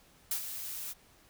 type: noise with ADSR envelope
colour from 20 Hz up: blue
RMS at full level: -31 dBFS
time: 0.31-0.94 s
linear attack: 4 ms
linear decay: 87 ms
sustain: -9 dB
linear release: 30 ms
effects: pink hiss -62 dBFS RMS until 1.29 s